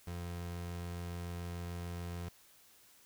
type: tone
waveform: 30% pulse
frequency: 86.9 Hz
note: F2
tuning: 8 cents flat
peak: -37 dBFS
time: 0.07-2.29 s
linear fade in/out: 5 ms
effects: white hiss -63 dBFS RMS until 3.05 s

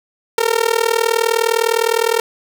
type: tone with amplitude modulation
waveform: sawtooth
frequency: 457.9 Hz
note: A#4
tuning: 31 cents flat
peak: -6 dBFS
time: 0.38-2.2 s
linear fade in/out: 2 ms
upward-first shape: sine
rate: 39.8 Hz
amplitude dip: 95%
effects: none

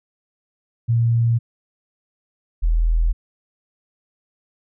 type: tone pair in turn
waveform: sine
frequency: 116.54 / 41 Hz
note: A#2 / E1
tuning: 0 / -9 cents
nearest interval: octave + tritone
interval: 1809 cents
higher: first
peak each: -14 dBFS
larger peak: neither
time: 0.88-1.39 / 2.62-3.13 s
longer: neither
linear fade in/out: 20 ms
effects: none

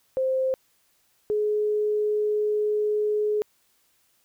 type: tone pair in turn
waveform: sine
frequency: 523.3 / 421.8 Hz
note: C5 / G#4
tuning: 0 / +27 cents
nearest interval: major third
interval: 373 cents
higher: first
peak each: -21 dBFS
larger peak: neither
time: 0.17-0.54 / 1.3-3.42 s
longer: second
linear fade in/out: 0 ms
effects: white hiss -66 dBFS RMS until 4.24 s

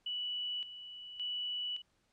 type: tone with tremolo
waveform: sine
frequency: 2955 Hz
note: F#7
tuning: 3 cents flat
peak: -35 dBFS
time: 0.06-1.82 s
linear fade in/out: 5 ms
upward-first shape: square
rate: 0.88 Hz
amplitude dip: 70%
effects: pink hiss -75 dBFS RMS until 2.12 s + low-pass 8000 Hz 12 dB/octave

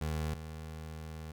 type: tone pair in turn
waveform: 25% pulse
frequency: 77.78 / 78.82 Hz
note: D#2 / D#2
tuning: 0 / +23 cents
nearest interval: unison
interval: 23 cents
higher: second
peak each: -29 / -38 dBFS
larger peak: first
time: 0.01-0.34 / 0.34-1.32 s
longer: second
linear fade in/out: 5 ms
effects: none

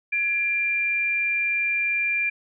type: tone pair together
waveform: sine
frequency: 1682 / 2379 Hz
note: G#6 / D7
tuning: +22 / +22 cents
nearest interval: tritone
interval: 600 cents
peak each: -33 / -21 dBFS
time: 0.12-2.3 s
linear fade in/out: 10 ms
effects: none

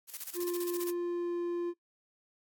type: noise with tremolo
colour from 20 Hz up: blue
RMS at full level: -39 dBFS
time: 0.07-0.94 s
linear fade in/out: 50 ms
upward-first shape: square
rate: 15 Hz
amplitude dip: 75%
type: tone with pitch glide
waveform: triangle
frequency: 351.5 to 347.1 Hz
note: F4 to F4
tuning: +11 to -11 cents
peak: -29 dBFS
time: 0.34-1.74 s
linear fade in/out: 50 ms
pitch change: -22 cents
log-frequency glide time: 0.46-1.4 s
effects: noise-tail reverb RT60 0.1 s tail -20 dB re dry + AAC 64 kbps

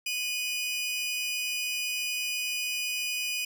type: tone pair together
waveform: sawtooth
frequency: 2474 / 2963 Hz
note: D#7 / F#7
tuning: -10 / +2 cents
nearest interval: minor third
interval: 312 cents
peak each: -27 / -32 dBFS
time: 0.06-3.45 s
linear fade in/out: 5 ms
effects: none

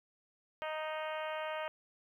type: harmonic tone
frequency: 311.1 Hz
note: D#4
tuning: in tune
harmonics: 2 / 3 / 4 / 5 / 6 / 7 / 8 / 9 / 10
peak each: -39 / -43 / -45 / -47 / -49 / -50 / -51 / -52 / -53 dBFS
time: 0.62-1.68 s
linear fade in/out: 0 ms
effects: 12-bit

